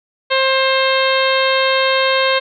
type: harmonic tone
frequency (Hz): 530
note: C5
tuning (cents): +22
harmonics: 1 / 2 / 3 / 4 / 5 / 6 / 7 / 8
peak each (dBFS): -16 / -19 / -21 / -22 / -23 / -24 / -24 / -25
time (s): 0.3-2.4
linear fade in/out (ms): 20
effects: none